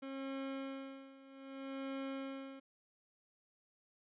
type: tone with tremolo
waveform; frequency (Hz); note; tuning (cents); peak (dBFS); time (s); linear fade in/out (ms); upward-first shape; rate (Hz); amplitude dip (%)
30% pulse; 270.3; C#4; -44; -37; 0.02-2.6; 10; sine; 0.63; 85
effects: resampled to 8000 Hz